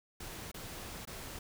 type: noise with dropouts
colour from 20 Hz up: pink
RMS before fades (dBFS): -45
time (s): 0.2-1.39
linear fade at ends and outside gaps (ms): 5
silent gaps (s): 0.516-0.542 / 1.053-1.073
effects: none